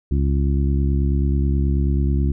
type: harmonic tone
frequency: 69.3 Hz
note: C#2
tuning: in tune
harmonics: 1 / 2 / 3 / 4 / 5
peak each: -17 / -23 / -27 / -29 / -31 dBFS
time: 0.11-2.32 s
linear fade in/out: 5 ms
effects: none